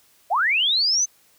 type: linear sweep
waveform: sine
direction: up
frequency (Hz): 604 to 6290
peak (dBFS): -17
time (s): 0.3-1.06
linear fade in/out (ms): 20
effects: white hiss -58 dBFS RMS until 1.38 s